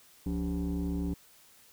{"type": "tone with frequency modulation", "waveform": "sine", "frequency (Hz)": 177.8, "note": "F3", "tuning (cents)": 31, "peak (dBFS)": -27, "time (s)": [0.26, 1.14], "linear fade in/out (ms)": 5, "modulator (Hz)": 108, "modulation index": 1.3, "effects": ["tanh soft clip ceiling -28 dBFS", "white hiss -59 dBFS RMS until 1.72 s"]}